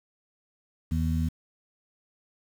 harmonic tone, 80.3 Hz, E2, 45 cents flat, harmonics 1 / 2 / 3, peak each -26 / -29 / -31 dBFS, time 0.91-1.29 s, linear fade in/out 10 ms, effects 8-bit

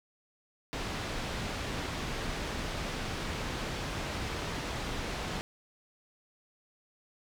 pink low-pass noise, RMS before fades -36 dBFS, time 0.73-5.41 s, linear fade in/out 0 ms, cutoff 5000 Hz, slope 12 dB/octave, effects none

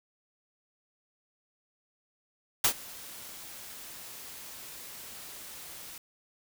white noise with ADSR envelope, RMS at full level -22 dBFS, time 2.64-5.98 s, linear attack 4 ms, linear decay 85 ms, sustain -23 dB, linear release 3 ms, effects none

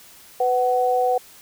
sine tone pair together, 499.4 / 747.7 Hz, B4 / F#5, +19 / +18 cents, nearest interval perfect fifth, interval 699 cents, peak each -20 / -19 dBFS, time 0.4-1.18 s, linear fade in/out 5 ms, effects white hiss -47 dBFS RMS until 1.41 s

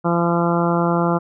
harmonic tone, 171 Hz, F3, 36 cents flat, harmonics 1 / 2 / 3 / 4 / 5 / 6 / 7 / 8, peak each -19 / -22 / -24 / -25 / -26 / -27 / -27 / -28 dBFS, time 0.04-1.19 s, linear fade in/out 20 ms, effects none

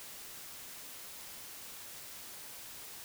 silence, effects white hiss -48 dBFS RMS until 3.04 s

